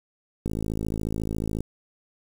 click train, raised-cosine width 3 ms, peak -16 dBFS, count 63, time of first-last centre 0.46-1.606 s, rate 54.1 Hz, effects 7-bit

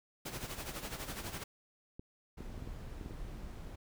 pink noise with tremolo, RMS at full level -40 dBFS, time 0.25-1.44 s, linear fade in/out 10 ms, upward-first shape sine, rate 12 Hz, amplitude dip 65%
clicks, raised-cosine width 3 ms, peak -33 dBFS, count 8, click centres 1.995 / 2.407 / 2.578 / 2.623 / 2.675 / 3.012 / 3.061 / 3.109 s
brown noise, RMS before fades -45 dBFS, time 2.37-3.76 s, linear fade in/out 10 ms
effects none

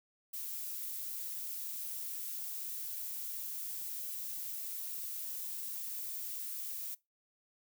violet noise, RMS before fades -41 dBFS, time 0.33-6.95 s, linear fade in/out 10 ms, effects noise-tail reverb RT60 0.2 s tail -21 dB re dry

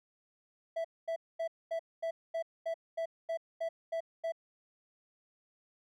triangle tone bursts, 659.3 Hz, E5, in tune, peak -30 dBFS, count 12, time 0.76-4.322 s, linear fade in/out 10 ms, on 86 ms, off 230 ms, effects none

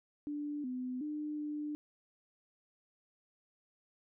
sine tone with pitch steps, 293.6 / 253.1 / 300.3 / 298.1 Hz, D4 / B3 / D4 / D4, 0 / +43 / +39 / +26 cents, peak -36 dBFS, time 0.27-1.75 s, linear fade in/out 0 ms, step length 370 ms, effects none

